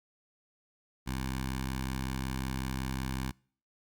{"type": "tone with notch filter", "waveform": "10% pulse", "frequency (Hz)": 65.41, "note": "C2", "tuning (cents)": 0, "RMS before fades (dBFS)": -35, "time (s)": [1.06, 3.32], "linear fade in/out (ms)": 20, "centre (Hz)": 450, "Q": 0.87, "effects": ["noise-tail reverb RT60 0.5 s tail -26 dB re dry", "Opus 48 kbps"]}